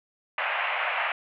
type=band-pass noise; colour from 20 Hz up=white; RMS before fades=-28 dBFS; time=0.38-1.12 s; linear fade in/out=2 ms; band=580 to 2700 Hz; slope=48 dB/octave; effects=none